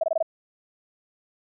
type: tone bursts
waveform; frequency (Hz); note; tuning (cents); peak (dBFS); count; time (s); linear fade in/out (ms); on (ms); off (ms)
sine; 650; E5; -24; -19; 5; 0.01-0.227; 5; 25; 23
effects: none